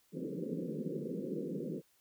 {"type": "band-pass noise", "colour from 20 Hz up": "pink", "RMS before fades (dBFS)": -39, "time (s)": [0.12, 1.82], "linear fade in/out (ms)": 50, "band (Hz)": [150, 520], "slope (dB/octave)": 96, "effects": ["white hiss -71 dBFS RMS until 2 s"]}